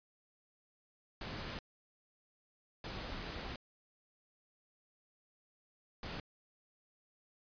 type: noise bursts at uneven times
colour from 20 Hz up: pink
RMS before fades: -43 dBFS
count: 3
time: 1.21-1.59 / 2.84-3.56 / 6.03-6.2 s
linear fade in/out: 2 ms
effects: resampled to 11025 Hz